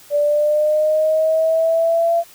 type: linear sweep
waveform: sine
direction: up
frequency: 581 to 680 Hz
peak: -13 dBFS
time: 0.1-2.24 s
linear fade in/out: 50 ms
effects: white hiss -45 dBFS RMS until 2.34 s